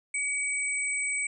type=tone pair together; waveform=sine; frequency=2266 / 8080 Hz; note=C#7 / B8; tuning=+37 / +39 cents; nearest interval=octave + minor seventh; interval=2202 cents; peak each=-29 / -31 dBFS; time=0.14-1.27 s; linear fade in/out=5 ms; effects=none